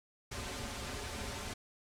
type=noise with comb filter; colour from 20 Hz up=pink; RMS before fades=-41 dBFS; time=0.31-1.54 s; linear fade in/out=10 ms; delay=6.2 ms; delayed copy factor=-0.9; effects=low-pass 9000 Hz 12 dB/octave